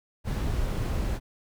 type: noise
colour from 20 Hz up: brown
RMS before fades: -28 dBFS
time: 0.24-1.2 s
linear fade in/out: 50 ms
effects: none